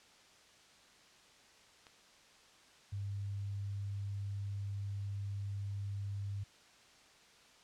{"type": "click", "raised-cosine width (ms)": 0.2, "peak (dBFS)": -37, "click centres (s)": 1.868}
{"type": "tone", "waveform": "sine", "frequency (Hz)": 100, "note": "G2", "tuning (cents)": 35, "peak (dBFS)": -37, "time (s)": [2.92, 6.44], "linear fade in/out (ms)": 10}
{"effects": ["white hiss -62 dBFS RMS until 7.63 s", "low-pass 6000 Hz 12 dB/octave"]}